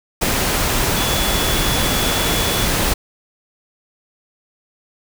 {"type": "tone in noise", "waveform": "sine", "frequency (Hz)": 3420, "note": "A7", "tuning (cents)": -50, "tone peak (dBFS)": -25, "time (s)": [0.96, 2.66], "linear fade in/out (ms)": 10, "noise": "pink", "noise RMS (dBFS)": -18, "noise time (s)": [0.21, 2.94], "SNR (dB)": -10, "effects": []}